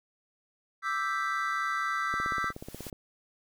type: chord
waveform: triangle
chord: E minor seventh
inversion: third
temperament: equal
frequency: 1174.7 / 1318.5 / 1568 / 1975.5 Hz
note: D6 / E6 / G6 / B6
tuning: 0 / 0 / 0 / 0 cents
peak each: -33 / -30 / -33 / -34 dBFS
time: 0.82-2.53 s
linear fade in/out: 50 ms
type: noise with exponential growth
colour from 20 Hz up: white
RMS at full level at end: -43 dBFS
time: 2.02-2.9 s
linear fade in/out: 2 ms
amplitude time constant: 190 ms
type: click train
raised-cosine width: 2 ms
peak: -26 dBFS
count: 14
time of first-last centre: 2.14-2.928 s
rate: 16.5 Hz
effects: none